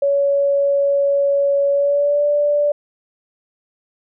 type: tone with pitch glide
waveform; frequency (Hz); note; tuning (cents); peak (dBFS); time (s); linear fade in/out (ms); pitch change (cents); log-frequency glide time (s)
sine; 562 to 584.5; C#5 to D5; +24 to -8; -13; 0.02-2.72; 5; +68; 1.71-2.25
effects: none